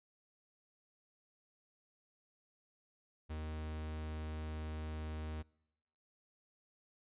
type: tone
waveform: 45% pulse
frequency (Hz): 77.78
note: D#2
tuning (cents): 0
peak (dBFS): -40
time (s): 3.29-5.43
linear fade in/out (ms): 20
effects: noise-tail reverb RT60 0.9 s tail -26 dB re dry + resampled to 8000 Hz